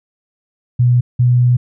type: tone pair in turn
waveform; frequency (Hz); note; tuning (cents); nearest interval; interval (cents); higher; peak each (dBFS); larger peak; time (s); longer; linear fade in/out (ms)
sine; 122.7 / 123.22; B2 / B2; -11 / -4; unison; 7; second; -8; neither; 0.79-1.01 / 1.19-1.57; second; 10
effects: none